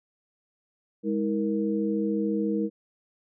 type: tone cluster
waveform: sine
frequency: 205.9 / 319.7 / 467.2 Hz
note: G#3 / D#4 / A#4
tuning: -15 / +47 / +4 cents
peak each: -27 / -28 / -30 dBFS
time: 1.03-2.7 s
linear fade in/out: 50 ms
effects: none